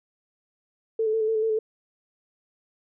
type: tone with vibrato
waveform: sine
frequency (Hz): 440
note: A4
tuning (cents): 0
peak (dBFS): -21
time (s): 0.99-1.59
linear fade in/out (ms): 5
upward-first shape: square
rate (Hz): 6.9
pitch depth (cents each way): 25
effects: none